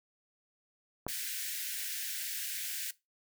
click, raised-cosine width 1 ms, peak -21 dBFS, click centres 1.066 s
white high-pass noise, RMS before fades -38 dBFS, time 1.08-2.91 s, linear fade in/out 5 ms, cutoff 1500 Hz, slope 96 dB/octave
effects noise-tail reverb RT60 0.2 s tail -18 dB re dry

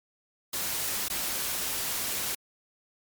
white noise with dropouts, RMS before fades -31 dBFS, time 0.53-2.35 s, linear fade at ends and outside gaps 5 ms, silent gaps 1.084-1.099 s, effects MP3 96 kbps

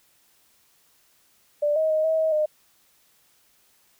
sine tone with pitch steps, 589 / 632 / 624 / 640 / 636 / 611 Hz, D5 / D#5 / D#5 / D#5 / D#5 / D#5, +5 / +27 / +5 / +49 / +38 / -32 cents, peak -19 dBFS, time 1.62-2.46 s, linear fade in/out 10 ms, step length 140 ms, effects white hiss -62 dBFS RMS until 3.99 s

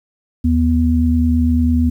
sine tone pair together, 78.43 / 244.3 Hz, D#2 / B3, +14 / -19 cents, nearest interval octave + minor sixth, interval 1967 cents, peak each -14 dBFS, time 0.44-1.9 s, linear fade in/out 10 ms, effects 8-bit

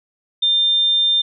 sine tone, 3600 Hz, A7, 39 cents sharp, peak -13 dBFS, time 0.42-1.22 s, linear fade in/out 10 ms, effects none

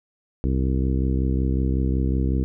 harmonic tone, 65.41 Hz, C2, in tune, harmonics 1 / 2 / 3 / 4 / 5 / 6 / 7, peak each -21 / -26 / -29 / -29 / -31 / -36 / -37 dBFS, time 0.44-2.44 s, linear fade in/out 0 ms, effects none

